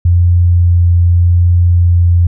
sine tone with vibrato, 87.2 Hz, F2, 2 cents flat, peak -5 dBFS, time 0.05-2.27 s, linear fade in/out 5 ms, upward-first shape triangle, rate 0.84 Hz, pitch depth 9 cents each way, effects none

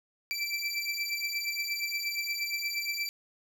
25% pulse beating tone pair, 2330 / 2338.5 Hz, D7 / D7, -14 / -8 cents, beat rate 8.5 Hz, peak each -30 dBFS, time 0.31-3.09 s, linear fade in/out 0 ms, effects none

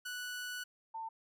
sawtooth / sine tone pair in turn, 1479 / 896.7 Hz, F#6 / A5, -1 / +33 cents, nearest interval major sixth, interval 866 cents, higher first, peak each -36 / -39 dBFS, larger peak first, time 0.05-0.64 / 0.94-1.09 s, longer first, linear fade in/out 10 ms, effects none

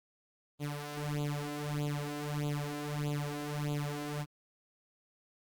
sawtooth tone with flanger, 146.83 Hz, D3, in tune, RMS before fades -36 dBFS, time 0.59-4.26 s, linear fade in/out 50 ms, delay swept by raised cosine 0.27 to 2.97 ms, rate 1.6 Hz, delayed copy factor +0.9, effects Opus 24 kbps

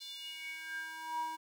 square tone with high-pass filter sweep, 320.1 Hz, D#4, 49 cents sharp, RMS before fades -42 dBFS, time 0-1.37 s, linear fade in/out 20 ms, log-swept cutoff 4000 to 770 Hz, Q 7.1, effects 12-bit

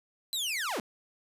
sawtooth linear sweep, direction down, 4074 to 168.5 Hz, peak -27 dBFS, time 0.33-0.8 s, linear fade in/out 0 ms, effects resampled to 32000 Hz + 9-bit

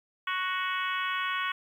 harmonic tone with a mistuned harmonic, 370 Hz, F#4, in tune, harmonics 3 / 4 / 5 / 6 / 7 / 8 / 9, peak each -32 / -34 / -36 / -38 / -39 / -40 / -41 dBFS, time 0.27-1.52 s, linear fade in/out 5 ms, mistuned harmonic 5, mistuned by +19 cents, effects 10-bit

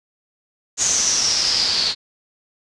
white noise with low-pass filter sweep, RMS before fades -19 dBFS, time 0.77-1.95 s, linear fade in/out 50 ms, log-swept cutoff 6700 to 4300 Hz, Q 8.6, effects resampled to 22050 Hz

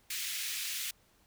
pink high-pass noise, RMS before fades -37 dBFS, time 0.1-0.91 s, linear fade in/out 5 ms, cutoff 2100 Hz, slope 24 dB/octave, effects pink hiss -67 dBFS RMS until 1.26 s

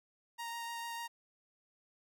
sawtooth tone with vibrato, 932.3 Hz, A#5, in tune, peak -36 dBFS, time 0.38-1.08 s, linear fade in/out 20 ms, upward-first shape triangle, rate 6.7 Hz, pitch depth 12 cents each way, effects none

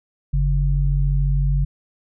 sine tone pair together, 47.16 / 140.7 Hz, F#1 / C#3, +34 / +26 cents, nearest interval octave + perfect fifth, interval 1892 cents, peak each -17 / -20 dBFS, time 0.33-1.65 s, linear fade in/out 10 ms, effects none

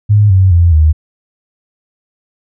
sine tone with pitch steps, 104.3 / 94.54 / 85.7 / 77.69 Hz, G#2 / F#2 / F2 / D#2, +8 / +38 / -32 / -2 cents, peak -4 dBFS, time 0.09-0.93 s, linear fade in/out 20 ms, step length 210 ms, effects none

